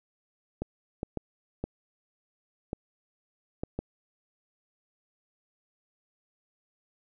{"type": "clicks", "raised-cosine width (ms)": 2, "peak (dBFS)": -18, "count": 7, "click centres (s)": [0.62, 1.031, 1.173, 1.64, 2.731, 3.635, 3.79], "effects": []}